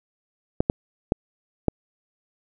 clicks, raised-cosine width 2 ms, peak -5 dBFS, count 4, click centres 0.605 / 0.699 / 1.121 / 1.683 s, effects none

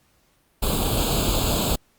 pink noise with comb filter, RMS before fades -22 dBFS, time 0.62-1.76 s, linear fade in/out 10 ms, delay 0.26 ms, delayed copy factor +0.95, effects pink hiss -63 dBFS RMS until 1.98 s + Opus 48 kbps

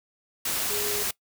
sine tone in noise, 415.3 Hz, G#4, in tune, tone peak -32 dBFS, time 0.7-1.03 s, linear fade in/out 5 ms, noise white, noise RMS -28 dBFS, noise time 0.45-1.11 s, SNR -7 dB, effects noise-tail reverb RT60 0.1 s tail -21 dB re dry

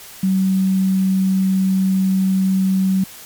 sine tone, 190 Hz, F#3, 46 cents sharp, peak -13 dBFS, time 0.23-3.04 s, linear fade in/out 5 ms, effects white hiss -38 dBFS RMS until 3.25 s + MP3 96 kbps

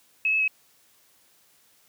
sine tone with pitch steps, 2578 / 2598 / 2561 Hz, E7 / E7 / D#7, -39 / -26 / +49 cents, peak -20 dBFS, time 0.25-0.478 s, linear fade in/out 2 ms, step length 76 ms, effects white hiss -61 dBFS RMS until 1.88 s + high-pass 80 Hz 12 dB/octave

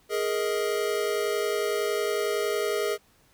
square chord, Ab suspended second, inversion none, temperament equal with one note detuned, 415.3 / 466.2 / 629.8 Hz, Ab4 / Bb4 / Eb5, 0 / 0 / +21 cents, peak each -28 / -31 / -33 dBFS, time 0.09-2.98 s, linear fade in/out 50 ms, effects pink hiss -62 dBFS RMS until 3.33 s

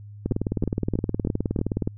two click trains, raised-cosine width 3 ms, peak -11 / -11 dBFS, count 5 / 32, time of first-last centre 0.32-1.59 / 0.26-1.875 s, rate 3.15 / 19.2 Hz, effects added 103 Hz sine -39 dBFS peak until 1.97 s

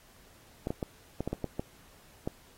clicks, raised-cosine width 2 ms, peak -18 dBFS, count 9, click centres 0.671 / 0.705 / 0.828 / 1.206 / 1.276 / 1.33 / 1.443 / 1.595 / 2.275 s, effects pink hiss -59 dBFS RMS until 2.57 s + AAC 48 kbps

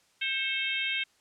harmonic tone with a mistuned harmonic, 528 Hz, C5, 16 cents sharp, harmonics 3 / 4 / 5 / 6 / 7, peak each -37 / -33 / -33 / -33 / -38 dBFS, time 0.21-1.04 s, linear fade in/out 10 ms, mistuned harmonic 4, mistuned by +59 cents, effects white hiss -66 dBFS RMS until 1.2 s + low-pass 8000 Hz 12 dB/octave

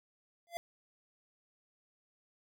square tone with exponential growth, 685 Hz, F5, 34 cents flat, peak -33 dBFS, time 0.47-0.57 s, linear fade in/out 0 ms, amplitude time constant 21 ms, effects none

